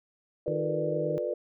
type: chord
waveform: sine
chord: B half-diminished seventh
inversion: second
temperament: just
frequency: 355.6 / 444.5 / 493.9 / 592.7 Hz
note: F4 / A4 / B4 / D5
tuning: +31 / +18 / 0 / +16 cents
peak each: -36 / -36 / -32 / -32 dBFS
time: 0.46-1.34 s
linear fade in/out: 5 ms
type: harmonic tone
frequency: 155.56 Hz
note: D#3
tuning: in tune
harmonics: 1 / 2 / 3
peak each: -34 / -37 / -37 dBFS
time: 0.48-1.18 s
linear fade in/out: 0 ms
effects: none